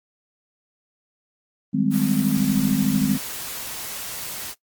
sine chord, Ab major seventh, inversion second, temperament just, 155.74 / 194.67 / 207.7 / 259.6 Hz, Eb3 / G3 / Ab3 / C4, +2 / -12 / 0 / -13 cents, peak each -26 / -24 / -22 / -22 dBFS, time 1.73-3.18 s, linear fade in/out 20 ms
white noise, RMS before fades -32 dBFS, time 1.9-4.55 s, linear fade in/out 50 ms
effects noise-tail reverb RT60 0.1 s tail -19 dB re dry + Opus 32 kbps

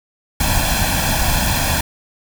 pink noise with comb filter, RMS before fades -17 dBFS, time 0.4-1.81 s, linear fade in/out 5 ms, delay 1.2 ms, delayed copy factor +0.8, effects none

